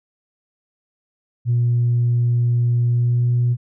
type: tone with pitch glide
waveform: sine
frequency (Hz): 120 to 121.39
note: B2 to B2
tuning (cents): -49 to -29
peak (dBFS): -13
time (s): 1.45-3.57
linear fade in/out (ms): 50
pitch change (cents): +20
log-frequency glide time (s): 2.9-3.27
effects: tanh soft clip ceiling -11 dBFS